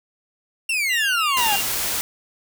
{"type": "exponential sweep", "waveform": "40% pulse", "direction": "down", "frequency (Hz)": [2790, 784], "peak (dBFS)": -19, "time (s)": [0.69, 1.56], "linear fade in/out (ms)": 5}
{"type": "tone", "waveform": "triangle", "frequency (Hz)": 2794, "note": "F7", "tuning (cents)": 0, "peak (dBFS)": -21, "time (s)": [0.89, 1.62], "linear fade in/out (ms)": 20}
{"type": "noise", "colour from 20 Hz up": "white", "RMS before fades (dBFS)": -24, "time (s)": [1.37, 2.01], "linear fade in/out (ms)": 0}
{"effects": []}